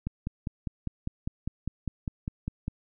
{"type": "click train", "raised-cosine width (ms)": 5, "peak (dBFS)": -18, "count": 14, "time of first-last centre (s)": [0.07, 2.68], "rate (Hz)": 4.98, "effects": []}